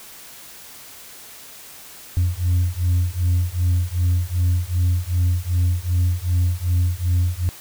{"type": "beating tone pair", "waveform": "sine", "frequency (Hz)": [87.31, 89.91], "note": ["F2", "F#2"], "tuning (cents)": [0, -49], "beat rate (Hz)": 2.6, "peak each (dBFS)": -18, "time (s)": [2.17, 7.49], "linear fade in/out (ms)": 0, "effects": ["tanh soft clip ceiling -13 dBFS", "white hiss -41 dBFS RMS until 7.6 s"]}